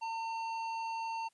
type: tone with hard clipping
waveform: sine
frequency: 906 Hz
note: A#5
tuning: 50 cents flat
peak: -37 dBFS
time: 0.01-1.29 s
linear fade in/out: 20 ms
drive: 10 dB
effects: white hiss -74 dBFS RMS until 1.33 s + resampled to 24000 Hz